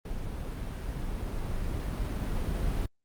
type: noise with level ramp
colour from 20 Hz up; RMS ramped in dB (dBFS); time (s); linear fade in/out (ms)
brown; -36 to -29; 0.05-2.86; 5
effects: Opus 32 kbps